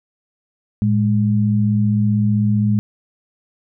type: tone pair together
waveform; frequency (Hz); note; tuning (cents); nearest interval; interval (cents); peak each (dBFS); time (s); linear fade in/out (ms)
sine; 111.44 / 207; A2 / G#3; +23 / -5; major seventh; 1072; -16; 0.82-2.79; 0
effects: none